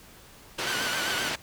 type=band-pass noise; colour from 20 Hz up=white; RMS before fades=-31 dBFS; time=0.58-1.36 s; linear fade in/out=10 ms; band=130 to 3600 Hz; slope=12 dB/octave
type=tone with vibrato; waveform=sawtooth; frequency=1504 Hz; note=F#6; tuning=28 cents sharp; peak=-27 dBFS; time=0.67-1.29 s; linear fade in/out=0 ms; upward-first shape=triangle; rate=7.7 Hz; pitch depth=89 cents each way
effects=pink hiss -51 dBFS RMS until 1.42 s